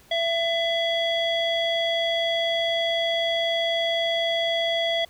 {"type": "tone with low-pass filter", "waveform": "square", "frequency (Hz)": 669, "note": "E5", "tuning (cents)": 25, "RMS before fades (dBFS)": -24, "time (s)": [0.11, 5.05], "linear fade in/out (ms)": 5, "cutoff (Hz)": 3100, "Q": 6.3, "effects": ["pink hiss -54 dBFS RMS until 5.09 s"]}